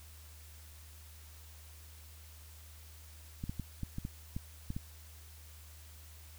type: clicks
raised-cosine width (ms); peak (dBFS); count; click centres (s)
5; -25; 9; 3.439 / 3.495 / 3.597 / 3.833 / 3.984 / 4.051 / 4.365 / 4.704 / 4.765
effects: added 77 Hz sine -52 dBFS peak until 6.38 s + white hiss -58 dBFS RMS until 6.38 s